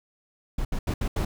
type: noise bursts at uneven times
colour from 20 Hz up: brown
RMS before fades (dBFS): -26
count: 5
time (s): 0.58-0.65 / 0.72-0.79 / 0.87-0.94 / 1.01-1.08 / 1.16-1.25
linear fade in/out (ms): 5
effects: none